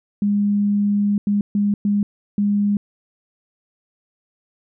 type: tone bursts at uneven times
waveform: sine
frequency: 204.2 Hz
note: G#3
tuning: 29 cents flat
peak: -15 dBFS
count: 5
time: 0.22-1.18 / 1.27-1.41 / 1.55-1.74 / 1.85-2.03 / 2.38-2.77 s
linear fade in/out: 2 ms
effects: none

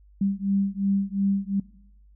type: beating tone pair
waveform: sine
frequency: 196 / 198.8 Hz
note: G3 / G3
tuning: 0 / +25 cents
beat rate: 2.8 Hz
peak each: -25 dBFS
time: 0.21-1.6 s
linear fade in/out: 5 ms
effects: noise-tail reverb RT60 0.9 s tail -21 dB re dry + added 50 Hz sine -51 dBFS peak until 2.15 s

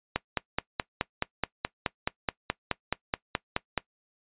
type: click train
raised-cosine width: 0.3 ms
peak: -9 dBFS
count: 18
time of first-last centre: 0.16-3.777 s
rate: 4.7 Hz
effects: noise-tail reverb RT60 0.1 s tail -21 dB re dry + resampled to 8000 Hz

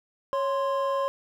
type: tone pair together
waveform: triangle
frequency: 551.8 / 1046.5 Hz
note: C#5 / C6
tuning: -8 / 0 cents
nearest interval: major seventh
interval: 1108 cents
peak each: -24 / -26 dBFS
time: 0.33-1.08 s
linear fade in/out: 0 ms
effects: none

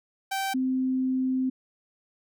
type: tone pair in turn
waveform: sawtooth / sine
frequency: 777 / 259.3 Hz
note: G5 / C4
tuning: -16 / -15 cents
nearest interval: octave + perfect fifth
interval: 1899 cents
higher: first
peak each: -23 dBFS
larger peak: neither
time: 0.31-0.54 / 0.54-1.5 s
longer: second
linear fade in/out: 10 ms
effects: none

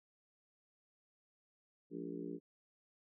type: harmonic tone with a mistuned harmonic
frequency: 58 Hz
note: A#1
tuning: 8 cents flat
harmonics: 3 / 4 / 5 / 6 / 7 / 8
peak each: -49 / -51 / -45 / -49 / -48 / -55 dBFS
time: 1.9-2.4 s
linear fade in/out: 50 ms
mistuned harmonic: 4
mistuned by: -110 cents
effects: none

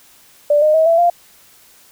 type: tone with pitch steps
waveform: sine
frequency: 587.3 / 612.6 / 639 / 666.5 / 695.2 Hz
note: D5 / D#5 / D#5 / E5 / F5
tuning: 0 / -27 / +46 / +19 / -8 cents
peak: -9 dBFS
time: 0.5-1.1 s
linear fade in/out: 5 ms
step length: 120 ms
effects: white hiss -48 dBFS RMS until 1.91 s

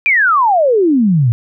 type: exponential sweep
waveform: sine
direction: down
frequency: 2450 to 109.9 Hz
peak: -8 dBFS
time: 0.06-1.32 s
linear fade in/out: 0 ms
effects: none

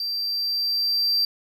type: tone with level ramp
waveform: triangle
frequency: 4699 Hz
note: D8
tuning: in tune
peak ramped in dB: -24 to -17 dBFS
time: 0-1.25 s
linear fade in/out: 2 ms
effects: none

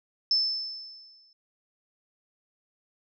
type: tone with exponential decay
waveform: sine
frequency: 5270 Hz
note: E8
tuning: 1 cent flat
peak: -19 dBFS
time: 0.31-1.33 s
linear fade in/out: 2 ms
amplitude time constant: 220 ms
effects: none

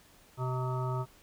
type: harmonic tone with a mistuned harmonic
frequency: 127.5 Hz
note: C3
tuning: 44 cents flat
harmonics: 1 / 3 / 5 / 7 / 9 / 10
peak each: -31 / -40 / -42 / -40 / -45 / -42 dBFS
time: 0.37-1.06 s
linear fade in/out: 50 ms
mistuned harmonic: 7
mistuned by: +43 cents
effects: pink hiss -60 dBFS RMS until 1.22 s

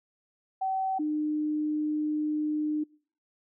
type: tone pair in turn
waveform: sine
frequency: 764 / 303.2 Hz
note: G5 / D#4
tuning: -45 / -45 cents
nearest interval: octave + major third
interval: 1600 cents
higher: first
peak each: -26 dBFS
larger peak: neither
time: 0.61-0.99 / 0.99-2.84 s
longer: second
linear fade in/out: 10 ms
effects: noise-tail reverb RT60 0.5 s tail -25 dB re dry

